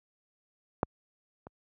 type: clicks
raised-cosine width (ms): 1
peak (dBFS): -11 / -30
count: 2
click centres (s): 0.831 / 1.469
effects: high-pass 60 Hz 12 dB/octave